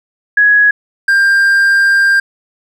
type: tone pair in turn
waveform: sine / triangle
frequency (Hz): 1671 / 1593.7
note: G#6 / G6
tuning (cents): +10 / +28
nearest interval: minor second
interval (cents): 82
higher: first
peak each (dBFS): -5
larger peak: neither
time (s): 0.37-0.71 / 1.08-2.2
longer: second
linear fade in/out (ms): 5
effects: none